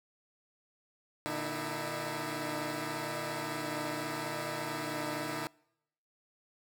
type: tone cluster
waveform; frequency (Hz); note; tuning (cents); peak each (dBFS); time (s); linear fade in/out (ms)
10% pulse; 118.9 / 151.1 / 301.4 / 325.7 / 666; A#2 / D3 / D4 / E4 / E5; +35 / +50 / +45 / -21 / +18; -37 / -33 / -32 / -31 / -38; 1.26-5.47; 0
effects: noise-tail reverb RT60 0.8 s tail -25 dB re dry